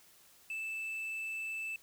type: tone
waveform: triangle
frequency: 2637 Hz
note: E7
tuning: in tune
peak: -35 dBFS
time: 0.5-1.76 s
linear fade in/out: 2 ms
effects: white hiss -62 dBFS RMS until 1.82 s